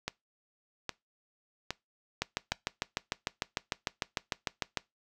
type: two click trains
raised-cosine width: 0.2 ms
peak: -12 / -15 dBFS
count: 18 / 4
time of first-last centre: 2.22-4.773 / 0.08-2.519 s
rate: 6.66 / 1.23 Hz
effects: noise-tail reverb RT60 0.2 s tail -22 dB re dry